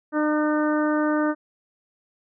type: harmonic tone with a mistuned harmonic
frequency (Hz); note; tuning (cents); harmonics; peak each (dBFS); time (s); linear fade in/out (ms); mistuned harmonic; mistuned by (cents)
302.5; D#4; -49; 1 / 2 / 3 / 4 / 5 / 6; -21 / -26 / -32 / -30 / -31 / -38; 0.12-1.35; 50; 3; +18
effects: none